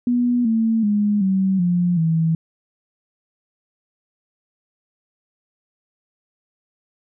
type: tone with pitch steps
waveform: sine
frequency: 243.5 / 224.6 / 207.1 / 191.05 / 176.21 / 162.52 Hz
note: B3 / A3 / G#3 / G3 / F3 / E3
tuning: -24 / +36 / -5 / -44 / +16 / -24 cents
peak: -15 dBFS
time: 0.07-2.35 s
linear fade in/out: 2 ms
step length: 380 ms
effects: none